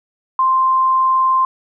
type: tone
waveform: sine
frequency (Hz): 1046.5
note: C6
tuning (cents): 0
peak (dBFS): -11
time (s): 0.39-1.45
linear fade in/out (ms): 2
effects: none